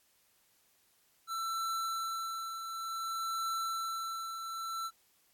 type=tone with tremolo; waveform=square; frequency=1337 Hz; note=E6; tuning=24 cents sharp; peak=-33 dBFS; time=1.27-4.91 s; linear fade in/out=50 ms; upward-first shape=triangle; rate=0.56 Hz; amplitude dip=55%; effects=white hiss -70 dBFS RMS until 5.33 s + AAC 64 kbps